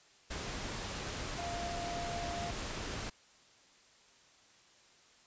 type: tone in noise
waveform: sine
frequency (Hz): 693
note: F5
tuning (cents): -14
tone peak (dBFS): -39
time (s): 1.38-2.51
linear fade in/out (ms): 10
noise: pink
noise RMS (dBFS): -40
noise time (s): 0.3-3.1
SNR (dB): -2
effects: white hiss -63 dBFS RMS until 5.26 s + resampled to 16000 Hz